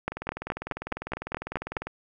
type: two click trains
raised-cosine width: 0.5 ms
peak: -18 / -12 dBFS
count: 36 / 9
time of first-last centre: 0.12-1.87 / 0.08-1.768 s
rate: 20 / 4.74 Hz
effects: none